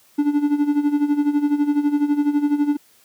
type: tone with tremolo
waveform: triangle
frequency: 291.5 Hz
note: D4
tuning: 13 cents flat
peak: -11 dBFS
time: 0.18-2.77 s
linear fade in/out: 10 ms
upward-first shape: sine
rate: 12 Hz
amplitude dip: 75%
effects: white hiss -55 dBFS RMS until 3.04 s + high-pass 80 Hz 12 dB/octave